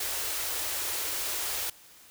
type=band-stop noise; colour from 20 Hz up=white; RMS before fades=-32 dBFS; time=0-1.7 s; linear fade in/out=5 ms; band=110 to 310 Hz; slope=48 dB/octave; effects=white hiss -54 dBFS RMS until 2.1 s